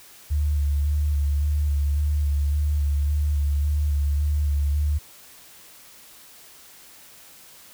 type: tone with vibrato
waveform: sine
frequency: 73 Hz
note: D2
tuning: 10 cents flat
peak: -19 dBFS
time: 0.3-4.99 s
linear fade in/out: 20 ms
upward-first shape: square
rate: 1.8 Hz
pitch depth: 25 cents each way
effects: white hiss -48 dBFS RMS until 7.73 s